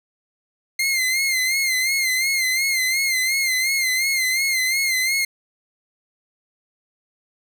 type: tone with vibrato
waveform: sawtooth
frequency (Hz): 2100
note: C7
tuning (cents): +6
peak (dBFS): -15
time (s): 0.79-5.25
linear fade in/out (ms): 5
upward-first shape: sine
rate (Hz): 2.8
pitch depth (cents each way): 64
effects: none